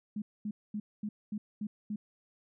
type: tone bursts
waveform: sine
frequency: 210 Hz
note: G#3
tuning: 19 cents sharp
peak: -33 dBFS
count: 7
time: 0.16-1.96 s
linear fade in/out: 5 ms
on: 60 ms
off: 230 ms
effects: none